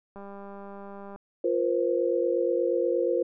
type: click train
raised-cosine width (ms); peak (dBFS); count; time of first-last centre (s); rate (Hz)
1; -30; 200; 0.16-1.16; 199
type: chord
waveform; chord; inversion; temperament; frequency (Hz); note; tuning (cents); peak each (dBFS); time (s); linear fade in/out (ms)
sine; F suspended fourth; none; equal with one note detuned; 349.2 / 474.9 / 523.3; F4 / Bb4 / C5; 0 / +32 / 0; -27; 1.44-3.23; 5
effects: none